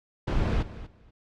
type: noise with echo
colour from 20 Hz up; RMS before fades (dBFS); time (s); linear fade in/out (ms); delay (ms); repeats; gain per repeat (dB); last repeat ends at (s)
brown; -25; 0.27-0.63; 10; 240; 2; -15; 1.11
effects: low-pass 4000 Hz 12 dB/octave